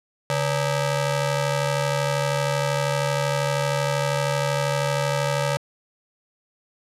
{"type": "ring-modulated tone", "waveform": "sawtooth", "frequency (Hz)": 355.2, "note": "F4", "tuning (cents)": 29, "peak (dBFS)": -14, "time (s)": [0.3, 5.57], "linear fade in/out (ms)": 0, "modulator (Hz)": 214, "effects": ["low-pass 10000 Hz 12 dB/octave"]}